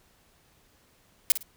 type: noise with echo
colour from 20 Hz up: blue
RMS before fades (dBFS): -19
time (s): 1.3-1.32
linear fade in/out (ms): 0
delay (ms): 54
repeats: 2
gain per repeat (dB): -12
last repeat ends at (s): 1.428
effects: pink hiss -63 dBFS RMS until 1.56 s